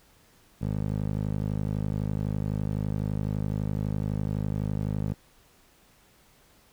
15% pulse tone with band-pass filter, 51.91 Hz, G#1, in tune, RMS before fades -29 dBFS, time 0.61-5.14 s, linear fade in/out 10 ms, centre 170 Hz, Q 0.74, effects pink hiss -60 dBFS RMS until 6.72 s

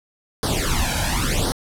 pink noise with flanger, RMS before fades -21 dBFS, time 0.43-1.52 s, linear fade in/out 0 ms, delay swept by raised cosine 0.2 to 1.3 ms, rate 0.94 Hz, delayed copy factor +0.85, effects low-pass 12000 Hz 12 dB/octave

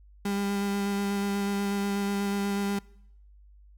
35% pulse tone with vibrato, 200.2 Hz, G3, 37 cents sharp, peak -25 dBFS, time 0.25-2.79 s, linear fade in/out 5 ms, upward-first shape square, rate 8.2 Hz, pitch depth 10 cents each way, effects noise-tail reverb RT60 0.8 s tail -24 dB re dry + added 50 Hz sine -51 dBFS peak until 3.77 s

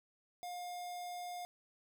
square tone with notch filter, 711 Hz, F5, 31 cents sharp, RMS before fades -44 dBFS, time 0.43-1.45 s, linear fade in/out 0 ms, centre 1700 Hz, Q 1.3, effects none

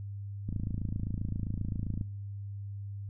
click train, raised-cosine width 5 ms, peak -22 dBFS, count 43, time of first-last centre 0.49-2.012 s, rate 27.6 Hz, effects noise-tail reverb RT60 1.0 s tail -24 dB re dry + added 100 Hz sine -37 dBFS peak until 3.09 s

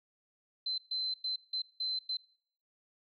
sine tone bursts at uneven times, 4073 Hz, C8, 47 cents flat, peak -32 dBFS, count 6, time 0.66-0.78 / 0.91-1.14 / 1.24-1.36 / 1.53-1.62 / 1.8-1.99 / 2.09-2.17 s, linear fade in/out 5 ms, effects noise-tail reverb RT60 0.6 s tail -22 dB re dry

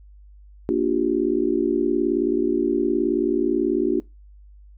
sine chord, G minor seventh, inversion first, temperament just, 235.2 / 294 / 352.8 / 392 Hz, Bb3 / D4 / F4 / G4, +16 / +2 / +18 / 0 cents, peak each -27 / -22 / -22 / -25 dBFS, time 0.69-4 s, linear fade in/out 0 ms, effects noise-tail reverb RT60 0.2 s tail -21 dB re dry + added 50 Hz sine -44 dBFS peak until 4.77 s

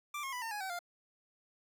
25% pulse tone with pitch steps, 1177 / 1079.3 / 989.7 / 907.6 / 832.3 / 763.2 / 699.8 Hz, D6 / C#6 / B5 / A#5 / G#5 / G5 / F5, +3 / -47 / +3 / -47 / +4 / -47 / +3 cents, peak -34 dBFS, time 0.14-0.791 s, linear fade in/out 5 ms, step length 93 ms, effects none

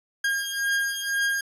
40% pulse beating tone pair, 1619 / 1621 Hz, G#6 / G#6, -45 / -42 cents, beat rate 2 Hz, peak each -25 / -27 dBFS, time 0.24-1.41 s, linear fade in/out 5 ms, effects resampled to 32000 Hz

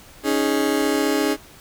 35% pulse chord, C# suspended second, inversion none, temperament just, 277.2 / 311.8 / 415.8 Hz, C#4 / D#4 / G#4, 0 / +4 / +2 cents, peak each -21 dBFS, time 0.23-1.37 s, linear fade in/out 50 ms, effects pink hiss -46 dBFS RMS until 1.6 s

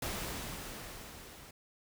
pink noise with level ramp, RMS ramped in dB -37 to -53 dBFS, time 0.02-1.51 s, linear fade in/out 5 ms, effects none

